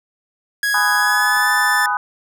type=tone with pitch glide; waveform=45% pulse; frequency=1661.2 to 1760 Hz; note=G#6 to A6; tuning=0 to 0 cents; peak=-16 dBFS; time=0.63-1.86 s; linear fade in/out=2 ms; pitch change=+100 cents; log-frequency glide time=0.95-1.51 s
type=chord; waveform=sine; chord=G# minor seventh; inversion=none; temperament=just; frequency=830.6 / 996.7 / 1245.9 / 1495.1 Hz; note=G#5 / B5 / D#6 / F#6; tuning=0 / +16 / +2 / +18 cents; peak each=-22 dBFS; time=0.74-1.97 s; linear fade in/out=2 ms
type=clicks; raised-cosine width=0.5 ms; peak=-24 dBFS; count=2; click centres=0.781 / 1.368 s
effects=none